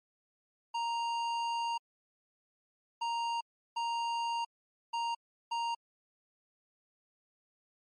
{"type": "tone bursts at uneven times", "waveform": "square", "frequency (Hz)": 932.3, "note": "A#5", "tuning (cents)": 0, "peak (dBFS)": -32, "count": 5, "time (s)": [[0.74, 1.78], [3.01, 3.41], [3.76, 4.45], [4.93, 5.15], [5.51, 5.75]], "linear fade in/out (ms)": 10, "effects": ["low-pass 5000 Hz 12 dB/octave", "MP3 48 kbps"]}